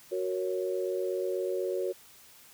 sine chord, F# major, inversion none, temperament equal, 370 / 466.2 / 554.4 Hz, F#4 / A#4 / C#5, 0 / 0 / 0 cents, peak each -31 / -35 / -34 dBFS, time 0.11-1.93 s, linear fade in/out 20 ms, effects white hiss -55 dBFS RMS until 2.53 s

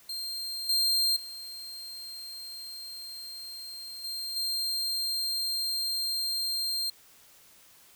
40% pulse tone with level steps, 4186 Hz, C8, in tune, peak -32 / -22 / -38 / -32 / -27 dBFS, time 0.09-6.9 s, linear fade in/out 5 ms, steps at 0.69 / 1.16 / 4.04 / 4.36 s, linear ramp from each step 5 ms, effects white hiss -57 dBFS RMS until 7.95 s

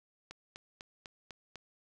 click train, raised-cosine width 0.2 ms, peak -28 dBFS, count 6, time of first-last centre 0.31-1.557 s, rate 4.01 Hz, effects none

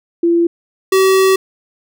sine / square tone pair in turn, 340 / 381.6 Hz, F4 / G4, -46 / -47 cents, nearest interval major second, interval 199 cents, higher second, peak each -9 dBFS, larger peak neither, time 0.23-0.47 / 0.92-1.36 s, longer second, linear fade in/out 5 ms, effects none

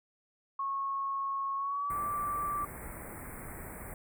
sine tone with pitch glide, 1096 to 1167.9 Hz, C#6 to D6, -20 to -10 cents, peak -31 dBFS, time 0.59-2.65 s, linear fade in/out 5 ms, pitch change +110 cents, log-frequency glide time 1.56-2 s
pink band-stop noise, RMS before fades -44 dBFS, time 1.9-3.94 s, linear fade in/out 2 ms, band 2300 to 8000 Hz, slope 96 dB/octave
effects none

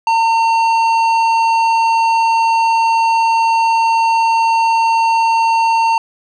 triangle tone with tanh clipping, 909 Hz, A#5, 44 cents flat, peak -12 dBFS, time 0.07-5.98 s, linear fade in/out 2 ms, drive 15 dB, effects none

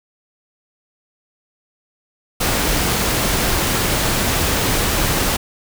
pink noise, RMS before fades -18 dBFS, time 2.4-5.37 s, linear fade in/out 10 ms, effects none

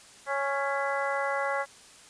harmonic tone with a mistuned harmonic, 277.2 Hz, C#4, in tune, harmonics 2 / 3 / 4 / 5 / 6 / 7, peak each -31 / -33 / -34 / -35 / -36 / -36 dBFS, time 0.26-1.66 s, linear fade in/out 50 ms, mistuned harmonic 7, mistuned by +50 cents, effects white hiss -52 dBFS RMS until 2.09 s + resampled to 22050 Hz

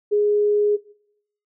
sine tone, 415.3 Hz, G#4, in tune, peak -15 dBFS, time 0.11-0.77 s, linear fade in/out 20 ms, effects noise-tail reverb RT60 0.7 s tail -20 dB re dry

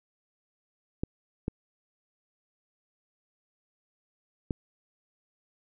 clicks, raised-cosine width 3 ms, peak -16 dBFS, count 3, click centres 1.035 / 1.481 / 4.508 s, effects none

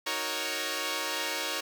5% pulse chord, D# minor seventh, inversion none, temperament equal, 311.1 / 370 / 466.2 / 554.4 Hz, D#4 / F#4 / A#4 / C#5, 0 / 0 / 0 / 0 cents, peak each -26 / -27 / -25 / -22 dBFS, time 0.06-1.61 s, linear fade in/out 10 ms, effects none

